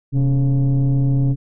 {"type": "tone with frequency modulation", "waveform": "sine", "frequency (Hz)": 132.1, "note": "C3", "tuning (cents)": 17, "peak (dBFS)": -11, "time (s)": [0.12, 1.36], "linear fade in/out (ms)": 50, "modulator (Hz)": 149, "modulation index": 0.65, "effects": ["tanh soft clip ceiling -12 dBFS"]}